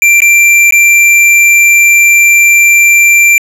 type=tone with dropouts; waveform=square; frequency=2360 Hz; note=D7; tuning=8 cents sharp; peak=-3 dBFS; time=0.02-3.38 s; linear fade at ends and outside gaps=1 ms; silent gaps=0.204-0.219 / 0.708-0.723 s; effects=low-pass 12000 Hz 12 dB/octave